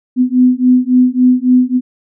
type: beating tone pair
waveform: sine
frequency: 250 / 253.6 Hz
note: B3 / B3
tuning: +21 / +46 cents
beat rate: 3.6 Hz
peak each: -10 dBFS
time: 0.16-1.81 s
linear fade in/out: 50 ms
effects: none